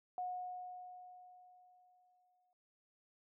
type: tone with exponential decay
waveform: sine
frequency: 727 Hz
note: F#5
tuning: 31 cents flat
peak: -37 dBFS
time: 0.18-2.53 s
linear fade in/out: 1 ms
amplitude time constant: 510 ms
effects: none